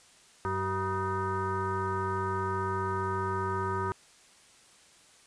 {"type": "tone with frequency modulation", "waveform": "sine", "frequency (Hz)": 670, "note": "E5", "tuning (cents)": 28, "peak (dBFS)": -28, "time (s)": [0.45, 3.92], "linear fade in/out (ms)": 0, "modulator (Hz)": 287, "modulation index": 2.5, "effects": ["white hiss -58 dBFS RMS until 5.26 s", "resampled to 22050 Hz"]}